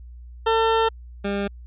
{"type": "tone pair in turn", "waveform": "20% pulse", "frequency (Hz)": [450, 200.5], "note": ["A4", "G3"], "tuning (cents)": [39, 39], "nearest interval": "octave + major second", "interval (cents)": 1400, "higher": "first", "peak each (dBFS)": [-12, -18], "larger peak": "first", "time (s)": [[0.46, 0.89], [1.24, 1.48]], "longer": "first", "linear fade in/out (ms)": 10, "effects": ["added 60 Hz sine -38 dBFS peak until 1.66 s", "resampled to 8000 Hz"]}